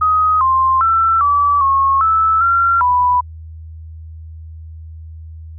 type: tone with pitch steps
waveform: sine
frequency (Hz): 1257 / 1052 / 1337 / 1151 / 1090 / 1312 / 1372 / 989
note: D#6 / C6 / E6 / D6 / C#6 / E6 / F6 / B5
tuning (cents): +17 / +9 / +24 / -35 / -29 / -9 / -31 / +2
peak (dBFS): -10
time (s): 0.01-3.21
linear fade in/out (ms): 10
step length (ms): 400
effects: added 80 Hz sine -30 dBFS peak until 5.58 s